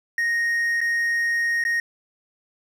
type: tone with dropouts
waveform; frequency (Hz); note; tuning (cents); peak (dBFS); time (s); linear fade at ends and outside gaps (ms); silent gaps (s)
triangle; 1864.7; A#6; 0; -18; 0.18-1.8; 2; 0.806-0.813 / 1.639-1.65
effects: none